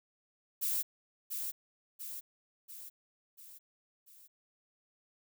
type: noise with echo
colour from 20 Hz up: violet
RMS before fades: -33 dBFS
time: 0.61-0.83 s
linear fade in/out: 20 ms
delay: 690 ms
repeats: 5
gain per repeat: -5 dB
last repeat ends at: 4.28 s
effects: none